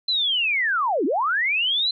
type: linear two-way sweep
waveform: sine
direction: down then up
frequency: 4116 to 246.9 to 4116 Hz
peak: -19 dBFS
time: 0.08-1.91 s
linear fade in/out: 5 ms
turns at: 1.05 s
effects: none